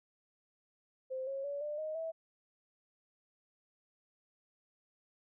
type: tone with pitch steps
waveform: sine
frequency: 521 / 544.7 / 569.5 / 595.4 / 622.4 / 650.8 Hz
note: C5 / C#5 / C#5 / D5 / D#5 / E5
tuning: -7 / -30 / +47 / +24 / 0 / -22 cents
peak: -36 dBFS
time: 1.1-2.12 s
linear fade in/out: 20 ms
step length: 170 ms
effects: none